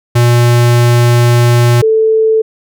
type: tone pair in turn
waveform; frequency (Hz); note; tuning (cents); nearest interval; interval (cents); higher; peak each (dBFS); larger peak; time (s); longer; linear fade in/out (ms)
square / sine; 120 / 440.9; B2 / A4; -49 / +4; octave + major seventh; 2253; second; -6; neither; 0.15-1.82 / 1.82-2.42; first; 10
effects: none